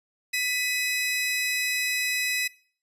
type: tone pair together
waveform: sawtooth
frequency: 1987 / 2540 Hz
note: B6 / D#7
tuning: +10 / +35 cents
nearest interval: major third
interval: 425 cents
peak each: -24 / -24 dBFS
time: 0.33-2.48 s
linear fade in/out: 10 ms
effects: noise-tail reverb RT60 0.5 s tail -23 dB re dry + resampled to 32000 Hz